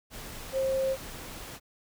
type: tone in noise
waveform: sine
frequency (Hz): 532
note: C5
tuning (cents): +29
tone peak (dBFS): -25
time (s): 0.52-0.97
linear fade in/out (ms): 50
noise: pink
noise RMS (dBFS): -42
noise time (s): 0.1-1.6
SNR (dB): +14
effects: none